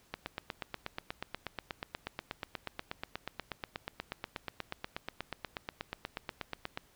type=click train; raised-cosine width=0.3 ms; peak=-20 dBFS; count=56; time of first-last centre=0.14-6.774 s; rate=8.29 Hz; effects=pink hiss -65 dBFS RMS until 6.95 s